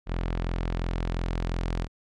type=tone with low-pass filter sweep; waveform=sawtooth; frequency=42.86 Hz; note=F1; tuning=32 cents flat; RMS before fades=-29 dBFS; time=0.06-1.88 s; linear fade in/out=50 ms; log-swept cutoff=3200 to 5700 Hz; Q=0.77; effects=none